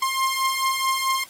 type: beating tone pair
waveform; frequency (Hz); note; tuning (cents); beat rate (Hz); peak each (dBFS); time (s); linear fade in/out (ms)
sawtooth; 1057 / 1061.6; C6 / C6; +17 / +25; 4.6; -22 / -19; 0.02-1.24; 5
effects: white hiss -48 dBFS RMS until 1.29 s + AAC 48 kbps